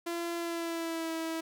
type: tone with pitch glide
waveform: sawtooth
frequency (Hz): 340.6 to 325.4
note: F4 to E4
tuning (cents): -43 to -22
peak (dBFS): -29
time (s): 0.06-1.41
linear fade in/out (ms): 10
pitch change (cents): -79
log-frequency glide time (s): 0.37-1.12
effects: none